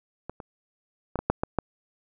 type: clicks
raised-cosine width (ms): 1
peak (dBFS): -20 / -24 / -13 / -14 / -6 / -11 / -9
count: 7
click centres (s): 0.296 / 0.402 / 1.157 / 1.19 / 1.3 / 1.435 / 1.587
effects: none